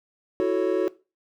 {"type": "chord", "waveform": "triangle", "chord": "F# minor seventh", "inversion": "third", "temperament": "equal", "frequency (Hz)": [329.6, 370, 440, 554.4], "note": ["E4", "F#4", "A4", "C#5"], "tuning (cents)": [0, 0, 0, 0], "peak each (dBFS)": [-26, -21, -25, -26], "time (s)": [0.4, 0.88], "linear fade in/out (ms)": 0, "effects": ["noise-tail reverb RT60 0.3 s tail -19 dB re dry"]}